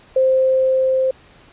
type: tone with level ramp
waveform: sine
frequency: 523.3 Hz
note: C5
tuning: in tune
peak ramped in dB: -11 to -14 dBFS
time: 0.16-1.11 s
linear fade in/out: 5 ms
effects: pink hiss -48 dBFS RMS until 1.52 s + resampled to 8000 Hz